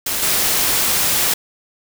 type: noise with level steps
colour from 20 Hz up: white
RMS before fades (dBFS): -21 / -17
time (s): 0.06-1.34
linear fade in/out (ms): 5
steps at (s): 0.22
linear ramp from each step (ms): 5
effects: none